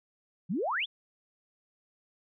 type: exponential sweep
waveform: sine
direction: up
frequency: 152.1 to 3661 Hz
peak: -28 dBFS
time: 0.49-0.86 s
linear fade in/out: 20 ms
effects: none

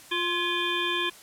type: harmonic tone with a mistuned harmonic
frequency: 350.3 Hz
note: F4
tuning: 5 cents sharp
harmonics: 1 / 3 / 5 / 7 / 9 / 10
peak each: -32 / -32 / -32 / -32 / -32 / -32 dBFS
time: 0.11-1.1 s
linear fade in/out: 10 ms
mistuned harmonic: 5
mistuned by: -53 cents
effects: white hiss -49 dBFS RMS until 1.22 s + low-pass 12000 Hz 12 dB/octave

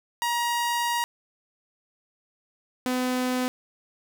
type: tone pair in turn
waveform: sawtooth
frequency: 949 / 252.7 Hz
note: A#5 / B3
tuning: +31 / +40 cents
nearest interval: octave + major seventh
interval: 2291 cents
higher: first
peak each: -20 dBFS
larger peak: neither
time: 0.22-1.04 / 2.86-3.48 s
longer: first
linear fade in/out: 0 ms
effects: none

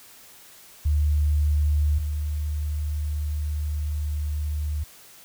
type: tone pair in turn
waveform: sine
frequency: 74.4 / 74.92 Hz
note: D2 / D2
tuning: +23 / +35 cents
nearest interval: unison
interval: 12 cents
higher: second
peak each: -18 / -24 dBFS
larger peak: first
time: 0.85-1.99 / 1.99-4.84 s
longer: second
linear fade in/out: 10 ms
effects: white hiss -49 dBFS RMS until 5.24 s

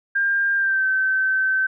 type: tone with pitch glide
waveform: sine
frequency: 1600 to 1540.2 Hz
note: G6 to G6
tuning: +35 to -31 cents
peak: -17 dBFS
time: 0.15-1.67 s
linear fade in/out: 10 ms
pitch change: -66 cents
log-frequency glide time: 0.55-0.86 s
effects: none

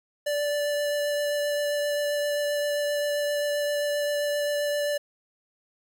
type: tone with vibrato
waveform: square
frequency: 584 Hz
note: D5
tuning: 10 cents flat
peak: -25 dBFS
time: 0.26-4.98 s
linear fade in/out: 10 ms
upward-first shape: triangle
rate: 7.6 Hz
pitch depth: 10 cents each way
effects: 9-bit

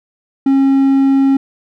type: tone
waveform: triangle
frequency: 271.6 Hz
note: C#4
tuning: 35 cents flat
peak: -6 dBFS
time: 0.46-1.37 s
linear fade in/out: 5 ms
effects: none

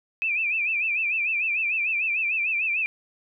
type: tone with vibrato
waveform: sine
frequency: 2500 Hz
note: D#7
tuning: 8 cents sharp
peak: -22 dBFS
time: 0.22-2.86 s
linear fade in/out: 0 ms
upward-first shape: sine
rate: 6.7 Hz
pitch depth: 120 cents each way
effects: none

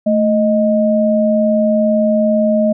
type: tone pair together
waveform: sine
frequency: 220 / 622.3 Hz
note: A3 / D#5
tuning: 0 / 0 cents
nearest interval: octave + tritone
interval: 1800 cents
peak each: -13 dBFS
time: 0.06-2.73 s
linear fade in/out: 10 ms
effects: none

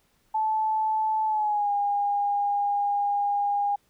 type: tone with pitch glide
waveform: sine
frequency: 871 to 812.7 Hz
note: A5 to G#5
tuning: -18 to -38 cents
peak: -22 dBFS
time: 0.34-3.76 s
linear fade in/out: 10 ms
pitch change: -120 cents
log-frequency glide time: 1.26-1.71 s
effects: pink hiss -67 dBFS RMS until 3.89 s

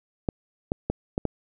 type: clicks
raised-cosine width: 2 ms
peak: -11 dBFS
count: 5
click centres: 0.288 / 0.719 / 0.9 / 1.179 / 1.253 s
effects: none

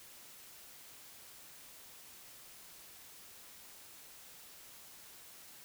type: silence
effects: white hiss -55 dBFS RMS until 5.64 s

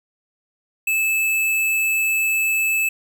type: tone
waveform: square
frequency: 2616 Hz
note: E7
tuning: 14 cents flat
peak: -18 dBFS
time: 0.87-2.89 s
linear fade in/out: 5 ms
effects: none

